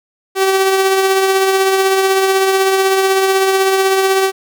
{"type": "tone with tremolo", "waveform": "sawtooth", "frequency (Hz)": 384.3, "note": "G4", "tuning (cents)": -34, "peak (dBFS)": -5, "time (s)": [0.35, 4.32], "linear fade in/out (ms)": 50, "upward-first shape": "triangle", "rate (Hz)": 16, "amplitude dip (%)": 40, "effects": []}